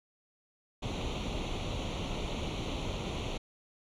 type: noise with comb filter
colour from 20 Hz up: pink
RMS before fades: -35 dBFS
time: 0.82-3.38 s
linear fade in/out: 10 ms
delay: 0.3 ms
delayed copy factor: +0.8
effects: low-pass 4000 Hz 12 dB/octave